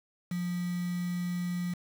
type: tone with quantisation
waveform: sine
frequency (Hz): 176.8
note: F3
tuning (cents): +22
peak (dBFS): -30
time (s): 0.31-1.74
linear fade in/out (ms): 5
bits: 7
effects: none